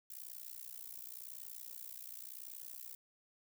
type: noise with amplitude modulation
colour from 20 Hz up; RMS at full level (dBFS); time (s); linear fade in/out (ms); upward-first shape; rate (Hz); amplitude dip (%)
violet; -45; 0.1-2.95; 5; sine; 60.9; 100
effects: none